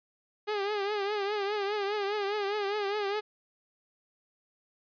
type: tone with vibrato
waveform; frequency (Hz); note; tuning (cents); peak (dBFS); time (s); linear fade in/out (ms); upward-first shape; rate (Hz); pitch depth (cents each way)
sawtooth; 408.8; G#4; -27; -25; 0.47-3.21; 20; triangle; 4.9; 92
effects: resampled to 11025 Hz